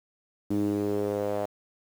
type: tone with band-pass filter sweep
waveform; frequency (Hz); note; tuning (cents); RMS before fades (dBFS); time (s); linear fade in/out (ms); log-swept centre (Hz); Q
sawtooth; 102.5; G#2; -22; -28; 0.5-1.46; 10; 280 to 620; 3.6
effects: 8-bit